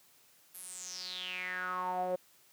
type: tone with band-pass filter sweep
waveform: sawtooth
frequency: 182.8 Hz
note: F#3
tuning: 21 cents flat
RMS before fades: -38 dBFS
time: 0.54-2.16 s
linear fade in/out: 10 ms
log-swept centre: 12000 to 540 Hz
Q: 7.6
effects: white hiss -64 dBFS RMS until 2.52 s + high-pass 100 Hz 12 dB/octave